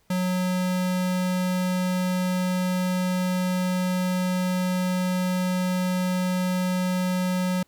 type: tone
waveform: square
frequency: 182.8 Hz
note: F#3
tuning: 21 cents flat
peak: -23 dBFS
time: 0.1-7.63 s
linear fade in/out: 5 ms
effects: pink hiss -65 dBFS RMS until 7.67 s